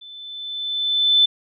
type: tone with level ramp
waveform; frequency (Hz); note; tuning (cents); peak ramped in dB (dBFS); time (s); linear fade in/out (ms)
sine; 3520; A7; 0; -38 to -10; 0.01-1.26; 10
effects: none